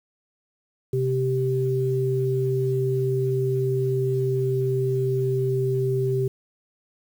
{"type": "tone pair together", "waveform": "sine", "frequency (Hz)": [130, 389.8], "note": ["C3", "G4"], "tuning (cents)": [-11, -10], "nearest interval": "octave + perfect fifth", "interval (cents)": 1901, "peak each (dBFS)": -23, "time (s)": [0.93, 6.28], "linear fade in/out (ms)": 5, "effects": ["8-bit"]}